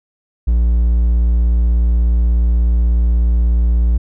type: tone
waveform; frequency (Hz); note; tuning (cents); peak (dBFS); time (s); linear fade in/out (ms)
triangle; 58.27; A#1; 0; -8; 0.47-3.98; 10
effects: none